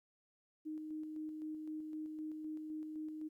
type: tone with tremolo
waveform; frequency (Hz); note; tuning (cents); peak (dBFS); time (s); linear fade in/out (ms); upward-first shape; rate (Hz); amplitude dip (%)
sine; 309.8; D#4; -7; -40; 0.65-3.29; 20; square; 3.9; 30
effects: 13-bit